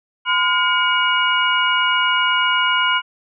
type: tone cluster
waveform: sine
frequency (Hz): 1016 / 1422 / 2254 / 2882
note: B5 / F6 / C#7 / F#7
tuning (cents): +49 / +31 / +28 / -46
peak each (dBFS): -19 / -19 / -23 / -20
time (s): 0.25-3.02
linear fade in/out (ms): 50
effects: none